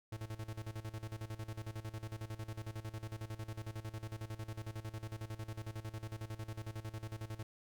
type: tone with tremolo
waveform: 45% pulse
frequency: 110 Hz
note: A2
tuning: in tune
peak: -40 dBFS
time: 0.12-7.43 s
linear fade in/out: 5 ms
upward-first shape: square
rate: 11 Hz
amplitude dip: 80%
effects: none